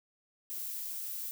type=noise; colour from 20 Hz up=violet; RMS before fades=-39 dBFS; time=0.5-1.31 s; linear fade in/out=0 ms; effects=none